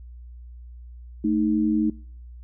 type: tone pair together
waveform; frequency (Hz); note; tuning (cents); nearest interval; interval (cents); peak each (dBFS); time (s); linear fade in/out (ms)
sine; 219.7 / 311.1; A3 / D#4; -2 / 0; tritone; 602; -22; 1.24-1.9; 5
effects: noise-tail reverb RT60 0.6 s tail -26 dB re dry + added 60 Hz sine -39 dBFS peak until 2.43 s